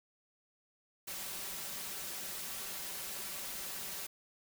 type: noise with comb filter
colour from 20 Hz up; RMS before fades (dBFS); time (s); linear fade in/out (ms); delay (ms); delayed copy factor
white; -42; 1.07-4.07; 10; 5.2; +0.55
effects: none